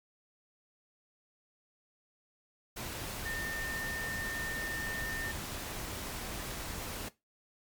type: tone in noise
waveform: sine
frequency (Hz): 1812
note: A#6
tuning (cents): -50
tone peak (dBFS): -37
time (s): 3.25-5.32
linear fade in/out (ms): 10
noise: pink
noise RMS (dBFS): -40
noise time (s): 2.76-7.09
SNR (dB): 0
effects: noise-tail reverb RT60 0.2 s tail -17 dB re dry + MP3 96 kbps